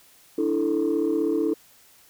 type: chord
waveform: sine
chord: D suspended second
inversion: none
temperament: equal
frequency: 293.7 / 329.6 / 440 Hz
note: D4 / E4 / A4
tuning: 0 / 0 / 0 cents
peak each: -25 / -23 / -24 dBFS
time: 0.38-1.54 s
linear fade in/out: 5 ms
effects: tanh soft clip ceiling -15 dBFS + white hiss -55 dBFS RMS until 2.09 s